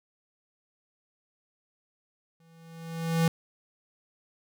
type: tone with exponential growth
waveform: square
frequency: 164.8 Hz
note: E3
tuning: in tune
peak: -20 dBFS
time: 2.4-3.28 s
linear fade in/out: 2 ms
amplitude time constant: 190 ms
effects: none